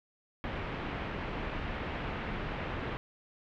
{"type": "low-pass noise", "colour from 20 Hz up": "pink", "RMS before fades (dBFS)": -37, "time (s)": [0.44, 2.97], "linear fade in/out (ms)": 0, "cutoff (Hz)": 2800, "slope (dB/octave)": 24, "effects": []}